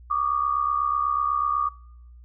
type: tone pair together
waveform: sine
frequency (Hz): 1145 / 1213.1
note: D6 / D#6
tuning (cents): -44 / -44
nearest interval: minor second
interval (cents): 100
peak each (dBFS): -24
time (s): 0.1-1.69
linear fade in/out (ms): 10
effects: noise-tail reverb RT60 0.8 s tail -25 dB re dry + added 60 Hz sine -44 dBFS peak until 2.24 s